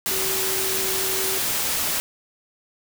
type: tone in noise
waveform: sine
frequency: 381.8 Hz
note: G4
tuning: 46 cents flat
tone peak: -30 dBFS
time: 0.11-1.38 s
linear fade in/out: 0 ms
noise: white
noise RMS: -24 dBFS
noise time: 0.06-2 s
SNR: -9 dB
effects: none